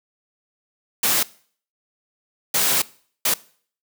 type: noise bursts at uneven times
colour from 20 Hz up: white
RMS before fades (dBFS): -19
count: 3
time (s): 1.03-1.23 / 2.54-2.82 / 3.25-3.34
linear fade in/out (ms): 5
effects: noise-tail reverb RT60 0.5 s tail -21 dB re dry + high-pass 150 Hz 12 dB/octave